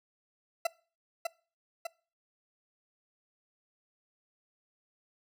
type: tone with echo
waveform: 40% pulse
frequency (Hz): 672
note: E5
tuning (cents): +33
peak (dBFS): -25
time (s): 0.65-0.67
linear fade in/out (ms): 5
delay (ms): 600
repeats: 2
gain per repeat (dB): -4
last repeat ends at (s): 1.87
effects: noise-tail reverb RT60 0.4 s tail -23 dB re dry